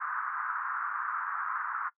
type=band-pass noise; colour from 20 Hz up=pink; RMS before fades=-34 dBFS; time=0-1.9 s; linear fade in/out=20 ms; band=1100 to 1500 Hz; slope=48 dB/octave; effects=noise-tail reverb RT60 0.1 s tail -20 dB re dry